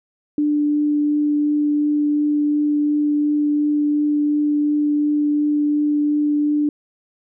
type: tone with vibrato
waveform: sine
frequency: 295.7 Hz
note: D4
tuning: 12 cents sharp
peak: -15 dBFS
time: 0.38-6.69 s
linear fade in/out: 2 ms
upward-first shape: triangle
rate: 2.8 Hz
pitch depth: 8 cents each way
effects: none